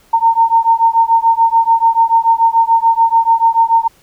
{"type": "beating tone pair", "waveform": "sine", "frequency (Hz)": [910, 916.9], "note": ["A#5", "A#5"], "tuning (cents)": [-42, -29], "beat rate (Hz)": 6.9, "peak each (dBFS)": -11, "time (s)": [0.13, 3.88], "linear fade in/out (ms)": 10, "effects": ["pink hiss -50 dBFS RMS until 4.02 s"]}